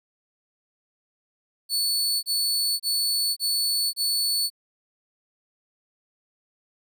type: tone bursts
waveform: sawtooth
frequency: 4446 Hz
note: C#8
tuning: 4 cents sharp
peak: -19 dBFS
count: 5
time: 1.69-4.502 s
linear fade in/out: 50 ms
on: 540 ms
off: 28 ms
effects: none